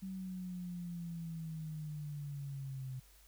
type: linear sweep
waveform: sine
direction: down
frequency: 191.5 to 128.5 Hz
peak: -40 dBFS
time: 0.02-3 s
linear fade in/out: 10 ms
effects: added 50 Hz sine -62 dBFS peak until 3.27 s + white hiss -65 dBFS RMS until 3.27 s